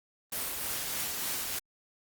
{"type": "noise with tremolo", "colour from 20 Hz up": "white", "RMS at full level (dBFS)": -33, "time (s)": [0.32, 1.59], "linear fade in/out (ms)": 5, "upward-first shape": "triangle", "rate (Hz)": 3.3, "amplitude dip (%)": 30, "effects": ["Opus 24 kbps"]}